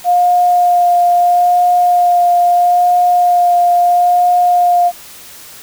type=tone with vibrato; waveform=sine; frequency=708 Hz; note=F5; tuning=23 cents sharp; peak=-7 dBFS; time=0.04-4.92 s; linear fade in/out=50 ms; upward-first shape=sine; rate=0.76 Hz; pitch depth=12 cents each way; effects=white hiss -35 dBFS RMS until 5.62 s